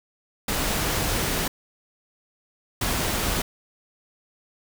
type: noise bursts at uneven times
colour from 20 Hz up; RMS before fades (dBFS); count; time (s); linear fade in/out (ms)
pink; -25; 2; 0.48-1.48 / 2.81-3.42; 5
effects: none